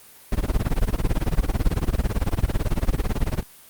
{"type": "noise with tremolo", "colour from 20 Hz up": "brown", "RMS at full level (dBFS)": -18, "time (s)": [0.32, 3.43], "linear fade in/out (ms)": 2, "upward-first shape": "sine", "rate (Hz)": 18, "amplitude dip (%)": 100, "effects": ["white hiss -48 dBFS RMS until 3.69 s", "Opus 32 kbps"]}